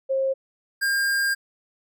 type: tone pair in turn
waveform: sine / square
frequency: 535 / 1606.6 Hz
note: C5 / G6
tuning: +38 / +42 cents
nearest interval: octave + perfect fifth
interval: 1904 cents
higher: second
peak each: -20 / -21 dBFS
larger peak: first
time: 0.09-0.34 / 0.81-1.35 s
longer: second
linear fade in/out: 20 ms
effects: none